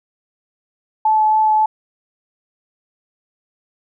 sine tone with vibrato, 865 Hz, A5, 30 cents flat, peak -11 dBFS, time 1.05-1.66 s, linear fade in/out 5 ms, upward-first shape sine, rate 3.6 Hz, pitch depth 9 cents each way, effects none

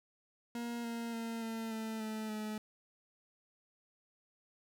40% pulse tone with pitch steps, 236.3 / 232.5 / 228.8 / 225.1 / 221.5 / 217.9 / 214.4 Hz, A#3 / A#3 / A#3 / A3 / A3 / A3 / A3, +24 / -4 / -32 / +40 / +12 / -17 / -45 cents, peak -37 dBFS, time 0.55-2.58 s, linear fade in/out 2 ms, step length 290 ms, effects none

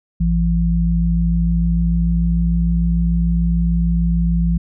sine tone pair together, 56.73 / 170 Hz, A#1 / F3, -46 / -46 cents, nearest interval octave + perfect fifth, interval 1900 cents, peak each -16 dBFS, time 0.2-4.58 s, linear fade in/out 10 ms, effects none

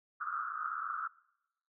white band-pass noise, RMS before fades -38 dBFS, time 0.2-1.08 s, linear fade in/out 10 ms, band 1200 to 1400 Hz, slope 96 dB/octave, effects noise-tail reverb RT60 0.9 s tail -23 dB re dry

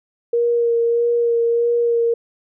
sine tone with vibrato, 469.8 Hz, A#4, 13 cents sharp, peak -14 dBFS, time 0.33-2.14 s, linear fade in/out 5 ms, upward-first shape sine, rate 1.6 Hz, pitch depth 16 cents each way, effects none

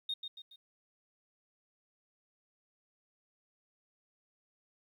sine tone with echo, 3700 Hz, A#7, 14 cents flat, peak -32 dBFS, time 0.09-0.14 s, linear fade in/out 5 ms, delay 140 ms, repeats 3, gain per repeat -7 dB, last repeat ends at 0.56 s, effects tanh soft clip ceiling -29 dBFS + 12-bit

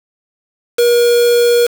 triangle tone with quantisation, 477.5 Hz, A#4, 42 cents sharp, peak -6 dBFS, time 0.78-1.67 s, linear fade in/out 10 ms, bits 3, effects none

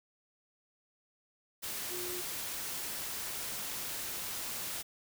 sine tone in noise, 357.6 Hz, F4, 41 cents sharp, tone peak -41 dBFS, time 1.9-2.22 s, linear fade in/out 20 ms, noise white, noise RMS -39 dBFS, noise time 1.62-4.83 s, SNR -5 dB, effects none

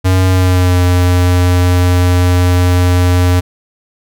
square tone with pitch glide, 93 to 89.47 Hz, F#2 to F2, +9 to +42 cents, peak -8 dBFS, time 0.04-3.41 s, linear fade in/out 20 ms, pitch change -67 cents, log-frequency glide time 0.28-0.78 s, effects none

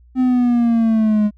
triangle exponential sweep, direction down, 258.3 to 207.2 Hz, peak -10 dBFS, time 0.15-1.31 s, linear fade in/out 50 ms, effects added 60 Hz sine -45 dBFS peak until 1.37 s

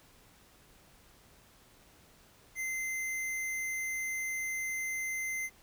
square tone, 2073 Hz, C7, 17 cents flat, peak -34 dBFS, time 2.55-5.5 s, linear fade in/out 50 ms, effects pink hiss -61 dBFS RMS until 5.62 s

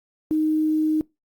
sine tone with quantisation, 310.7 Hz, D#4, 2 cents flat, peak -18 dBFS, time 0.31-1.01 s, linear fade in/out 0 ms, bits 8, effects noise-tail reverb RT60 0.2 s tail -23 dB re dry + Opus 32 kbps

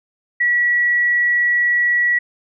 sine tone, 1934 Hz, B6, 37 cents flat, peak -13 dBFS, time 0.4-2.19 s, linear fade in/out 10 ms, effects none

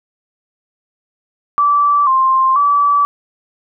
sine tone with pitch steps, 1160 / 1053 / 1152 Hz, D6 / C6 / D6, -22 / +11 / -34 cents, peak -9 dBFS, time 1.58-3.05 s, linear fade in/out 0 ms, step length 490 ms, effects none

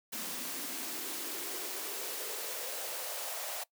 white noise with high-pass filter sweep, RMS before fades -39 dBFS, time 0.12-3.64 s, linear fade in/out 10 ms, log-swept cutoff 220 to 670 Hz, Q 3.7, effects noise-tail reverb RT60 0.1 s tail -21 dB re dry

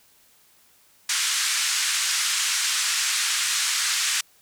white band-pass noise, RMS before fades -24 dBFS, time 1.09-4.21 s, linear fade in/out 5 ms, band 1300 to 8400 Hz, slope 24 dB/octave, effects white hiss -58 dBFS RMS until 4.41 s

